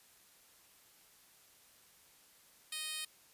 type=tone with high-pass filter; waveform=10% pulse; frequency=622.3 Hz; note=D#5; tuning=in tune; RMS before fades=-41 dBFS; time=2.72-3.05 s; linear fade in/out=5 ms; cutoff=3800 Hz; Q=0.67; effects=white hiss -64 dBFS RMS until 3.33 s + resampled to 32000 Hz